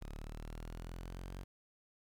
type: linear sweep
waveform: sawtooth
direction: up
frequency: 35.75 to 46.5 Hz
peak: -40 dBFS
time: 0.01-1.44 s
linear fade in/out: 10 ms
effects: 12-bit